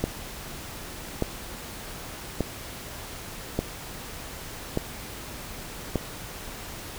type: click train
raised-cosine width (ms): 2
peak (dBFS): -10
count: 6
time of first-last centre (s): 0.04-5.957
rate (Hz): 0.845
effects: pink hiss -39 dBFS RMS until 6.98 s